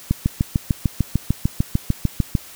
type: click train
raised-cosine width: 5 ms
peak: -4 dBFS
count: 16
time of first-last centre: 0.11-2.352 s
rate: 6.69 Hz
effects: white hiss -41 dBFS RMS until 2.55 s